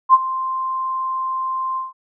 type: tone with ADSR envelope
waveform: sine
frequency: 1046.5 Hz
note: C6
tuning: in tune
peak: -4 dBFS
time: 0.09-1.93 s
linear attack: 47 ms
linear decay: 36 ms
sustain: -16 dB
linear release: 160 ms
effects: none